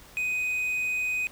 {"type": "tone with quantisation", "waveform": "triangle", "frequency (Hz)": 2500, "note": "D#7", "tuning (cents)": 8, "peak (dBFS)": -24, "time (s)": [0.17, 1.27], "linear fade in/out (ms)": 0, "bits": 9, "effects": ["pink hiss -51 dBFS RMS until 1.31 s"]}